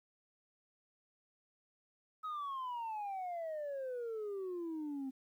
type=exponential sweep; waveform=sine; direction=down; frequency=1282 to 260.2 Hz; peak=-36 dBFS; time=2.23-5.11 s; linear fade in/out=20 ms; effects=tanh soft clip ceiling -37 dBFS + 12-bit